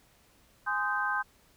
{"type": "chord", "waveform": "sine", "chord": "Ab major seventh", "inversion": "none", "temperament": "just", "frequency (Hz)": [830.6, 1038.3, 1245.9, 1557.4], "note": ["Ab5", "C6", "Eb6", "G6"], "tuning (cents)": [0, -14, 2, -12], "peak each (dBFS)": [-35, -34, -35, -30], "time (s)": [0.66, 1.23], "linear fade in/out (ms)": 20, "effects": ["pink hiss -63 dBFS RMS until 1.56 s"]}